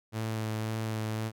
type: tone with vibrato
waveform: sawtooth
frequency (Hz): 110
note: A2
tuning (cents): 0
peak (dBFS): -27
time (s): 0.12-1.32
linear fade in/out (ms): 50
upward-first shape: sine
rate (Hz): 1.9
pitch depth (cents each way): 14
effects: none